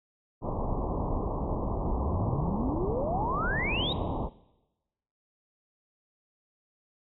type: low-pass noise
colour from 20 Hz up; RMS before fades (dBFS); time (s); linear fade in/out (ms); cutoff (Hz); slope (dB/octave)
pink; -31; 0.41-4.3; 50; 1100; 96
type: exponential sweep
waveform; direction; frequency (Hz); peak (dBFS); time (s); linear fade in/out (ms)
sine; up; 51.91 to 3882; -29; 1.91-3.93; 5
effects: noise-tail reverb RT60 1.0 s tail -20 dB re dry